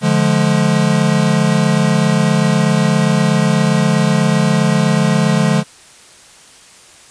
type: chord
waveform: square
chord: D diminished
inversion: none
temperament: equal with one note detuned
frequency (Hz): 146.83 / 174.61 / 211.5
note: D3 / F3 / Ab3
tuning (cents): 0 / 0 / +32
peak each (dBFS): -16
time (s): 0.01-5.64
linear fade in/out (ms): 50
effects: white hiss -42 dBFS RMS until 7.1 s + resampled to 22050 Hz